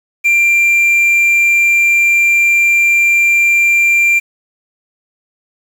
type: tone with quantisation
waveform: triangle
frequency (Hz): 2373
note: D7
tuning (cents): +17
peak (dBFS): -6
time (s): 0.24-4.2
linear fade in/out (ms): 20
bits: 6
effects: none